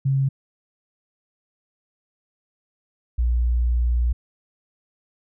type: tone pair in turn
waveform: sine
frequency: 135.7 / 59.8 Hz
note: C#3 / A#1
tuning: -36 / +45 cents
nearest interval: octave + major second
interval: 1419 cents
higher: first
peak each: -17 dBFS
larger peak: neither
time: 0.05-0.29 / 3.18-4.13 s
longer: second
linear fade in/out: 10 ms
effects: none